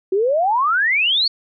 sine exponential sweep, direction up, 365.8 to 4531 Hz, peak -14 dBFS, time 0.12-1.28 s, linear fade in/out 5 ms, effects none

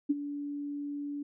sine tone with ADSR envelope, 288.1 Hz, D4, 33 cents flat, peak -21 dBFS, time 0.09-1.23 s, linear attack 15 ms, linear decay 29 ms, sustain -13 dB, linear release 7 ms, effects none

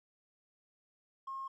triangle tone, 1075 Hz, C6, 47 cents sharp, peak -35 dBFS, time 1.27-1.48 s, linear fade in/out 10 ms, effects tanh soft clip ceiling -37 dBFS

